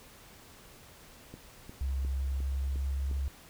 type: click train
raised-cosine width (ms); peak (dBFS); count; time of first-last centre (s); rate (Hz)
3; -32; 6; 1.34-3.113; 2.82
type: tone with pitch glide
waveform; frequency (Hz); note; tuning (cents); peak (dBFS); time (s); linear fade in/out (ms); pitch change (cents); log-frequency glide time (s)
sine; 67.1 to 68.47; C2 to C#2; +44 to -21; -29; 1.81-3.28; 0; +35; 2.22-3.15
effects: pink hiss -54 dBFS RMS until 3.49 s